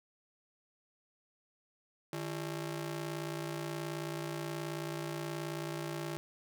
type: ring-modulated tone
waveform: sawtooth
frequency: 246.9 Hz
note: B3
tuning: in tune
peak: -30 dBFS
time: 2.13-6.17 s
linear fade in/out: 0 ms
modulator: 94.1 Hz
effects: none